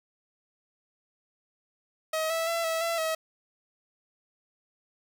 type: tone with pitch steps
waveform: sawtooth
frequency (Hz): 634 / 655 / 671 / 651 / 671 / 641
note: D#5 / E5 / E5 / E5 / E5 / E5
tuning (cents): +32 / -11 / +31 / -22 / +31 / -49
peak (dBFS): -23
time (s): 2.13-3.15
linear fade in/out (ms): 5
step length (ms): 170
effects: 9-bit